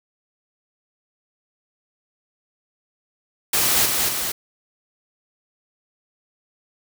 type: noise with echo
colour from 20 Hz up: white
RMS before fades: -19 dBFS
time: 3.53-3.86 s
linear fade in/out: 5 ms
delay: 230 ms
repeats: 2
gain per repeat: -3 dB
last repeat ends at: 4.32 s
effects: none